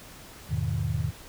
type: chord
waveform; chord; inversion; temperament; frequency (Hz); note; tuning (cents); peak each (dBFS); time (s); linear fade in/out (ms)
sine; E major seventh; none; equal with one note detuned; 82.41 / 103.83 / 123.47 / 154.04; E2 / G#2 / B2 / D#3; 0 / 0 / 0 / -17; -31; 0.49-1.11; 20
effects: pink hiss -47 dBFS RMS until 1.28 s